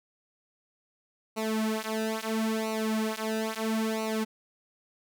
sawtooth tone with flanger, 220 Hz, A3, in tune, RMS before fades -30 dBFS, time 1.36-4.25 s, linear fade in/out 20 ms, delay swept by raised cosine 0.59 to 5.49 ms, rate 0.75 Hz, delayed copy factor -1, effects none

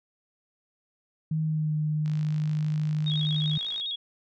sine tone with pitch glide, 157.3 to 152.82 Hz, D#3 to D#3, +19 to -31 cents, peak -24 dBFS, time 1.31-3.58 s, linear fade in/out 5 ms, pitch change -50 cents, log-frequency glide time 1.42-1.74 s
click train, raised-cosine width 0.2 ms, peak -29 dBFS, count 93, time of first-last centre 2.06-3.799 s, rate 52.9 Hz
sine tone with vibrato, 3520 Hz, A7, in tune, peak -29 dBFS, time 3.06-3.96 s, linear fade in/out 10 ms, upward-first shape square, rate 10 Hz, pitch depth 91 cents each way
effects none

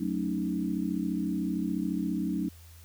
sine chord, D# half-diminished seventh, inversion first, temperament equal, 185 / 220 / 277.2 / 311.1 Hz, F#3 / A3 / C#4 / D#4, 0 / 0 / 0 / 0 cents, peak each -32 / -34 / -34 / -33 dBFS, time 0-2.49 s, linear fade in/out 10 ms, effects added 83 Hz sine -49 dBFS peak until 2.84 s + white hiss -57 dBFS RMS until 2.84 s

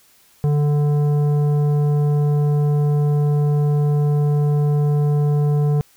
sine tone with tanh clipping, 146.83 Hz, D3, in tune, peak -16 dBFS, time 0.44-5.81 s, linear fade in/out 0 ms, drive 11 dB, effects white hiss -54 dBFS RMS until 5.96 s

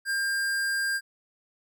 square tone, 1600 Hz, G6, 35 cents sharp, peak -26 dBFS, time 0.05-1.01 s, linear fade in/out 50 ms, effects none

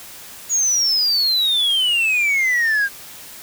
sine exponential sweep, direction down, 6820 to 1586 Hz, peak -12 dBFS, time 0.49-2.89 s, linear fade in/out 50 ms, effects tanh soft clip ceiling -14 dBFS + white hiss -38 dBFS RMS until 3.42 s

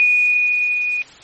sine tone with level ramp, 2463 Hz, D#7, 18 cents flat, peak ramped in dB -10 to -18 dBFS, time 0-1.02 s, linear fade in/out 0 ms, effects white hiss -42 dBFS RMS until 1.23 s + MP3 32 kbps

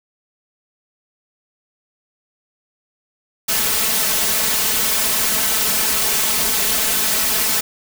white noise with comb filter, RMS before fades -18 dBFS, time 3.48-7.61 s, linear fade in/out 10 ms, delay 4.6 ms, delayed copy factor +0.8, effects none

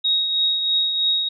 sine tone with tremolo, 3773 Hz, A#7, 20 cents sharp, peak -15 dBFS, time 0.04-1.29 s, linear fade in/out 10 ms, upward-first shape triangle, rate 3.1 Hz, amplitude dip 50%, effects none

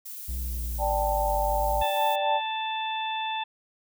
violet noise, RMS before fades -39 dBFS, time 0.05-2.16 s, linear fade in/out 10 ms
triangle exponential two-way sweep, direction down then up, 63.4 to 52.1 to 59.4 Hz, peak -27 dBFS, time 0.28-1.83 s, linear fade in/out 10 ms, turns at 1.41 s
sine chord, D suspended fourth, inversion none, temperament equal with one note detuned, 587.3 / 784 / 883.6 Hz, D5 / G5 / A5, 0 / 0 / +7 cents, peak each -28 dBFS, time 0.78-2.41 s, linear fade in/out 50 ms
harmonic tone, 880 Hz, A5, in tune, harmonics 1 / 2 / 3 / 4, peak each -29 / -40 / -36 / -35 dBFS, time 1.81-3.44 s, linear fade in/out 10 ms
effects none

